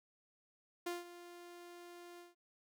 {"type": "tone with ADSR envelope", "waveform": "sawtooth", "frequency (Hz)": 349.2, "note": "F4", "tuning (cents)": 0, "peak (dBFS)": -33, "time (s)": [0.86, 2.35], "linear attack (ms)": 8, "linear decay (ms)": 170, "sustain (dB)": -15, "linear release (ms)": 160, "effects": []}